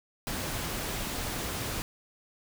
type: noise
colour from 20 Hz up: pink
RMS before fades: -34 dBFS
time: 0.27-1.82 s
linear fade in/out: 0 ms
effects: none